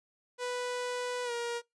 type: tone with pitch glide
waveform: sawtooth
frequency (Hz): 493.9 to 473.2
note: B4 to A#4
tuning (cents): 0 to +26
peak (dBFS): -29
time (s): 0.38-1.62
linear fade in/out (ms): 50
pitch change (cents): -74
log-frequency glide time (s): 1.24-1.32
effects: noise-tail reverb RT60 0.2 s tail -25 dB re dry + resampled to 22050 Hz